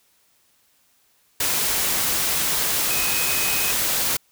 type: tone in noise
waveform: sine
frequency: 2521 Hz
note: D#7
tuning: 22 cents sharp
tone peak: -28 dBFS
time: 2.9-3.72 s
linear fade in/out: 5 ms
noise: white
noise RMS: -22 dBFS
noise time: 1.4-4.17 s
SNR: -9 dB
effects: white hiss -62 dBFS RMS until 4.31 s